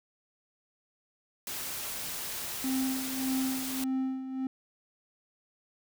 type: noise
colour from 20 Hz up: white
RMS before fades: -37 dBFS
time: 1.47-3.84 s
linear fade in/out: 2 ms
type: tone with tremolo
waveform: triangle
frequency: 262.6 Hz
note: C4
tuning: 6 cents sharp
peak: -25 dBFS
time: 2.64-4.47 s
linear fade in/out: 2 ms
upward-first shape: sine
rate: 1.7 Hz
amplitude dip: 65%
effects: none